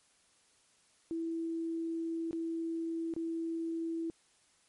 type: tone with dropouts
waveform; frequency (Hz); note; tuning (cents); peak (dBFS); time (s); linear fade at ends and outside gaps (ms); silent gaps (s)
sine; 329.6; E4; 0; -33; 1.11-4.1; 0; 2.31-2.33 / 3.138-3.164
effects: white hiss -68 dBFS RMS until 4.68 s + MP3 48 kbps